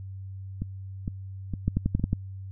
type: two click trains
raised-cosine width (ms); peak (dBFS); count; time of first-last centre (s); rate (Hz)
5; -17 / -11; 4 / 6; 0.62-1.996 / 1.68-2.13; 2.18 / 11.1
effects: added 96 Hz sine -36 dBFS peak until 2.51 s